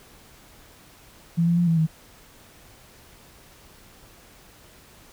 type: tone with pitch steps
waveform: sine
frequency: 168.3 / 170.9 / 174 / 165.1 / 159.2 Hz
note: E3 / F3 / F3 / E3 / D#3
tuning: +36 / -37 / -6 / +3 / +40 cents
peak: -17 dBFS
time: 1.37-1.87 s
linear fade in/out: 20 ms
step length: 100 ms
effects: pink hiss -51 dBFS RMS until 5.12 s